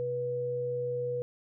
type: tone pair together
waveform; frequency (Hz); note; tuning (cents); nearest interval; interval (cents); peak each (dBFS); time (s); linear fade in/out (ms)
sine; 128.7 / 488.2; C3 / B4; -28 / -20; octave + major seventh; 2308; -39 / -30; 0-1.22; 0
effects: none